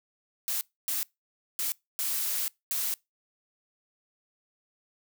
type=noise bursts at uneven times; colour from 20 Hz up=blue; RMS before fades=-30 dBFS; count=5; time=0.48-0.61 / 0.88-1.03 / 1.59-1.72 / 1.99-2.48 / 2.71-2.94 s; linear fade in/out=0 ms; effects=noise-tail reverb RT60 0.2 s tail -24 dB re dry